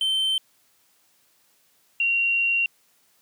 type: tone pair in turn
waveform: triangle / sine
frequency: 3100 / 2754 Hz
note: G7 / F7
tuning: -20 / -25 cents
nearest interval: major second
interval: 205 cents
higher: first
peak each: -19 dBFS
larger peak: neither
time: 0.01-0.38 / 2-2.66 s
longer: second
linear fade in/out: 2 ms
effects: white hiss -63 dBFS RMS until 3.21 s + high-pass 100 Hz 12 dB/octave